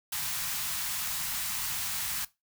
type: band-stop noise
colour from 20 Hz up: white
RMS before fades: -33 dBFS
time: 0.12-2.25 s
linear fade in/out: 5 ms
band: 200 to 800 Hz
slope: 24 dB/octave
effects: noise-tail reverb RT60 0.2 s tail -18 dB re dry